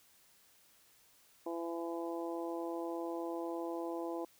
harmonic tone, 168.3 Hz, E3, 36 cents sharp, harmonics 2 / 3 / 4 / 5 / 6, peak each -39 / -43 / -45 / -47 / -49 dBFS, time 1.46-4.25 s, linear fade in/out 5 ms, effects white hiss -66 dBFS RMS until 4.39 s

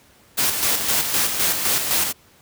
white noise with tremolo, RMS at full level -19 dBFS, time 0.37-2.13 s, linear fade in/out 20 ms, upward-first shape square, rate 3.9 Hz, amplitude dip 45%, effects pink hiss -53 dBFS RMS until 2.41 s + high-pass 60 Hz 12 dB/octave

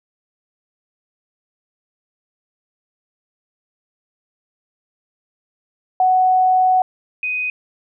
sine tone pair in turn, 743 / 2499 Hz, F#5 / D#7, +7 / +7 cents, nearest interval octave + major sixth, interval 2100 cents, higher second, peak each -11 / -19 dBFS, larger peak first, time 6-6.82 / 7.23-7.5 s, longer first, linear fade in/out 2 ms, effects none

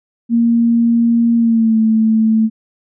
sine tone with pitch glide, 233.1 to 220.9 Hz, A#3 to A3, 0 to +7 cents, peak -9 dBFS, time 0.29-2.5 s, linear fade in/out 50 ms, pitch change -93 cents, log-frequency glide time 1.36-1.78 s, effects none

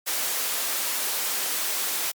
white high-pass noise, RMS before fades -27 dBFS, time 0.06-2.12 s, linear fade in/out 20 ms, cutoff 360 Hz, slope 12 dB/octave, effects Opus 48 kbps

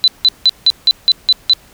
sine tone bursts, 4006 Hz, B7, 24 cents sharp, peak -5 dBFS, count 8, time 0.04-1.534 s, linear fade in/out 0 ms, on 38 ms, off 170 ms, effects pink hiss -45 dBFS RMS until 1.73 s

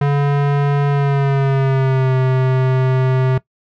square tone with pitch glide, 142.6 to 130.01 Hz, C#3 to C3, +49 to -11 cents, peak -13 dBFS, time 0.01-3.38 s, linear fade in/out 5 ms, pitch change -160 cents, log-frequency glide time 0.89-2.15 s, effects noise-tail reverb RT60 0.1 s tail -19 dB re dry + low-pass 2000 Hz 12 dB/octave

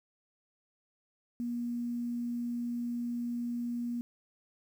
sine tone with quantisation, 239.1 Hz, A#3, 44 cents sharp, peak -32 dBFS, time 1.4-4.01 s, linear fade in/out 0 ms, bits 10, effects none

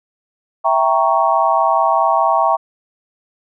sine chord, E diminished seventh, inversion none, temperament equal, 659.3 / 784 / 932.3 / 1108.7 Hz, E5 / G5 / Bb5 / Db6, 0 / 0 / 0 / 0 cents, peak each -17 dBFS, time 0.64-2.57 s, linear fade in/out 20 ms, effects none

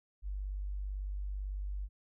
sine tone, 49 Hz, G1, in tune, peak -35 dBFS, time 0.22-1.89 s, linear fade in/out 50 ms, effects none

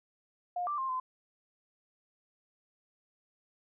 sine tone with pitch steps, 712 / 1177 / 1058 / 1027 Hz, F5 / D6 / C6 / C6, +33 / +3 / +19 / -33 cents, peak -31 dBFS, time 0.56-1 s, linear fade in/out 5 ms, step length 110 ms, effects none

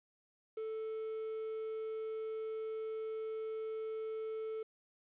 triangle tone, 440 Hz, A4, in tune, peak -36 dBFS, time 0.57-4.63 s, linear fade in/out 5 ms, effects resampled to 8000 Hz + 11-bit

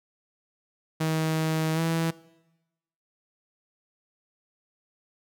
sawtooth tone with pitch glide, 158.8 to 164.21 Hz, D#3 to E3, +36 to -6 cents, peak -20 dBFS, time 1-2.11 s, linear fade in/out 10 ms, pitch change +58 cents, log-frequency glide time 1.74-1.8 s, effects noise-tail reverb RT60 1.0 s tail -21 dB re dry

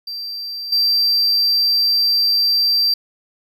triangle tone with level steps, 4699 Hz, D8, in tune, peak -24 / -12 dBFS, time 0.07-2.94 s, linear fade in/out 5 ms, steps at 0.72 s, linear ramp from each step 5 ms, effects none

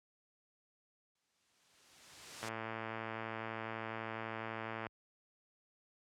white noise with exponential growth, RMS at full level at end -43 dBFS, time 1.15-2.49 s, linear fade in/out 5 ms, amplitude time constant 290 ms
click train, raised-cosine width 0.5 ms, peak -26 dBFS, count 274, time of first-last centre 2.43-4.867 s, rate 112 Hz
effects high-pass 60 Hz 12 dB/octave + low-pass 7000 Hz 12 dB/octave

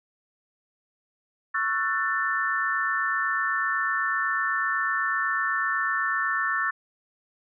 sine chord, F# minor seventh, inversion second, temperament just, 1110 / 1332 / 1480 / 1776 Hz, C#6 / E6 / F#6 / A6, +2 / +18 / 0 / +16 cents, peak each -30 / -29 / -32 / -26 dBFS, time 1.54-6.71 s, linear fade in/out 10 ms, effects none

